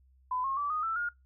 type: tone with pitch steps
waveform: sine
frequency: 1007 / 1079.3 / 1156.7 / 1239.8 / 1328.7 / 1424.1 Hz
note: B5 / C#6 / D6 / D#6 / E6 / F6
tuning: +33 / -47 / -27 / -7 / +13 / +33 cents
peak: -29 dBFS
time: 0.31-1.09 s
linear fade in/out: 5 ms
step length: 130 ms
effects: noise-tail reverb RT60 0.2 s tail -24 dB re dry + added 65 Hz sine -60 dBFS peak until 1.25 s